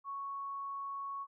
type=tone; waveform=sine; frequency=1108.7 Hz; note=C#6; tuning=in tune; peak=-38 dBFS; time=0.04-1.27 s; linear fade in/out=50 ms; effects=none